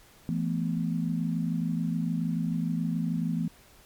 sine chord, E suspended fourth, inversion none, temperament equal with one note detuned, 168.08 / 220 / 246.9 Hz, E3 / A3 / B3, +34 / 0 / 0 cents, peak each -28 / -32 / -32 dBFS, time 0.29-3.48 s, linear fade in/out 0 ms, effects pink hiss -56 dBFS RMS until 3.85 s + MP3 96 kbps

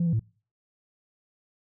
sine tone with pitch steps, 171.5 / 166.6 / 111 Hz, F3 / E3 / A2, -31 / +19 / +16 cents, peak -20 dBFS, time 0-0.195 s, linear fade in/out 5 ms, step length 65 ms, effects noise-tail reverb RT60 0.4 s tail -26 dB re dry + tanh soft clip ceiling -19 dBFS

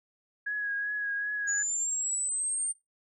sine tone with vibrato, 1662 Hz, G#6, 1 cent sharp, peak -29 dBFS, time 0.46-1.63 s, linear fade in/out 10 ms, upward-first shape triangle, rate 2.6 Hz, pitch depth 31 cents each way
sine exponential sweep, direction up, 6830 to 8840 Hz, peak -28 dBFS, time 1.47-2.73 s, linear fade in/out 20 ms
effects noise-tail reverb RT60 0.2 s tail -20 dB re dry

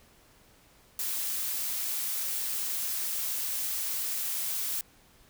blue noise, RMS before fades -32 dBFS, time 0.99-4.81 s, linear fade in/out 2 ms, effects pink hiss -60 dBFS RMS until 5.29 s

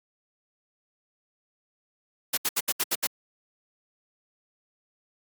white noise bursts, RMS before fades -25 dBFS, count 7, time 2.33-3.071 s, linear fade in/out 10 ms, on 45 ms, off 71 ms, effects high-pass 200 Hz 12 dB/octave + Opus 48 kbps

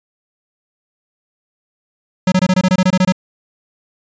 square tone bursts, 185 Hz, F#3, in tune, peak -10 dBFS, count 12, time 2.27-3.123 s, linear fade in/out 5 ms, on 50 ms, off 23 ms, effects resampled to 16000 Hz

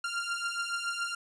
sawtooth beating tone pair, 1387 / 1394.1 Hz, F6 / F6, -12 / -3 cents, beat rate 7.1 Hz, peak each -32 / -30 dBFS, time 0.04-1.15 s, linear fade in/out 5 ms, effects resampled to 22050 Hz

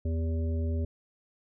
harmonic tone with a mistuned harmonic, 82 Hz, E2, 9 cents flat, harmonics 1 / 3 / 5 / 7, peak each -27 / -37 / -41 / -44 dBFS, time 0.05-0.85 s, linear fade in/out 5 ms, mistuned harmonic 5, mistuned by -41 cents, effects none

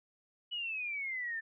sine exponential sweep, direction down, 2964 to 1765 Hz, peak -35 dBFS, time 0.51-1.41 s, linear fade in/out 20 ms, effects none

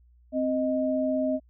sine tone pair together, 261.6 / 623.3 Hz, C4 / D#5, 0 / +3 cents, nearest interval octave + minor third, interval 1503 cents, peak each -26 dBFS, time 0.32-1.4 s, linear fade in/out 50 ms, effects added 60 Hz sine -55 dBFS peak until 1.49 s

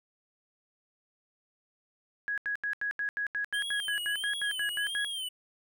sine tone bursts, 1664 Hz, G#6, 3 cents sharp, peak -29 dBFS, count 16, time 2.28-5.047 s, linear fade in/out 0 ms, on 97 ms, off 81 ms
square tone with vibrato, 3104 Hz, G7, 18 cents flat, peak -34 dBFS, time 3.53-5.29 s, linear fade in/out 10 ms, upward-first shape sine, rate 1.5 Hz, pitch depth 120 cents each way
effects none

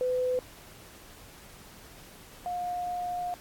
sine tone pair in turn, 504 / 712.8 Hz, B4 / F5, +35 / +35 cents, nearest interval tritone, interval 600 cents, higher second, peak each -25 / -30 dBFS, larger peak first, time 0.01-0.39 / 2.46-3.34 s, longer second, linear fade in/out 0 ms, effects pink hiss -51 dBFS RMS until 3.4 s + AAC 64 kbps

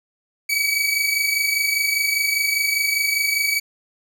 sawtooth tone pair together, 2265 / 2290 Hz, C#7 / D7, +37 / -44 cents, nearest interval unison, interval 19 cents, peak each -18 dBFS, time 0.49-3.6 s, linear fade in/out 10 ms, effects none

